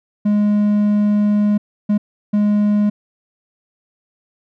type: tone bursts at uneven times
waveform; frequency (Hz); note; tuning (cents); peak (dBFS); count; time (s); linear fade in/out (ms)
triangle; 207.7; G#3; 0; -10; 3; 0.25-1.58 / 1.89-1.98 / 2.33-2.9; 10
effects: none